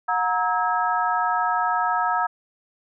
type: tone cluster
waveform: sine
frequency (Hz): 725 / 937 / 1291 / 1641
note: F#5 / A#5 / E6 / G#6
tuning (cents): -35 / +9 / -37 / -21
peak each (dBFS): -25 / -24 / -24 / -29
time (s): 0.08-2.27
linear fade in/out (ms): 10
effects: none